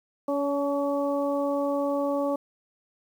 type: harmonic tone with a mistuned harmonic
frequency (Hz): 282.7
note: C#4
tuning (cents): +34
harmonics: 1 / 2 / 3 / 4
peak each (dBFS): -28 / -26 / -35 / -35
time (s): 0.28-2.36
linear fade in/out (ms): 5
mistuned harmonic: 3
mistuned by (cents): +19
effects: 9-bit